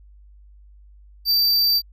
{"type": "tone", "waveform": "square", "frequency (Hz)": 4656, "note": "D8", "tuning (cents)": -16, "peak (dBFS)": -16, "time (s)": [1.25, 1.82], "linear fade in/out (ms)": 50, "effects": ["added 50 Hz sine -45 dBFS peak until 1.92 s"]}